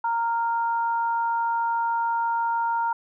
sine tone pair together, 926.5 / 1397 Hz, A#5 / F6, -11 / 0 cents, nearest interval perfect fifth, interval 711 cents, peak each -22 / -31 dBFS, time 0.04-2.93 s, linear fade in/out 5 ms, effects none

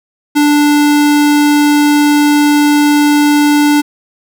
square tone, 293.7 Hz, D4, in tune, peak -7 dBFS, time 0.35-3.82 s, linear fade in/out 20 ms, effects none

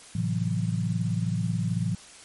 sine chord, F# half-diminished seventh, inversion first, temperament just, 111 / 133.2 / 166.5 / 185 Hz, A2 / C3 / E3 / F#3, +16 / +31 / +18 / 0 cents, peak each -28 / -33 / -28 / -32 dBFS, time 0.15-1.95 s, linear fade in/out 5 ms, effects white hiss -48 dBFS RMS until 2.24 s + MP3 48 kbps

